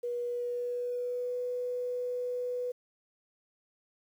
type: tone with pitch glide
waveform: sine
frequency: 482.9 to 494.2 Hz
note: B4 to B4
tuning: -39 to +1 cents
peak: -31 dBFS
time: 0.03-2.72 s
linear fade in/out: 10 ms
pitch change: +40 cents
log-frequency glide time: 0.24-1.35 s
effects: 10-bit